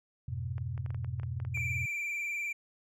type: chord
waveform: sine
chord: F diminished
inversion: none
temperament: just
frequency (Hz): 87.31 / 104.77 / 125.72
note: F2 / Ab2 / Cb3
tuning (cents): 0 / +16 / +31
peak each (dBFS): -38 / -40 / -36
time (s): 0.28-1.86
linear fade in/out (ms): 5
type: clicks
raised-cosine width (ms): 0.5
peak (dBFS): -34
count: 11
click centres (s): 0.581 / 0.778 / 0.862 / 0.905 / 0.946 / 1.046 / 1.198 / 1.233 / 1.401 / 1.45 / 1.574
type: tone with vibrato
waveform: triangle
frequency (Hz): 2349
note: D7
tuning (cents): 0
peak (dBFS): -31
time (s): 1.54-2.53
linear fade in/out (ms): 10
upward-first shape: sine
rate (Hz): 20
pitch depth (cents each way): 45
effects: none